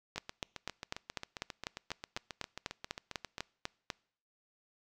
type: two click trains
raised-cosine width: 0.2 ms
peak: -23 / -18 dBFS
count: 25 / 16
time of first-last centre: 0.16-3.381 / 0.18-3.902 s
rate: 7.45 / 4.03 Hz
effects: noise-tail reverb RT60 0.6 s tail -25 dB re dry